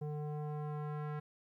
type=tone with low-pass filter sweep; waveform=square; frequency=149.7 Hz; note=D3; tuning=33 cents sharp; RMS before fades=-40 dBFS; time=0.01-1.2 s; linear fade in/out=10 ms; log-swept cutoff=580 to 1500 Hz; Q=1.5; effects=13-bit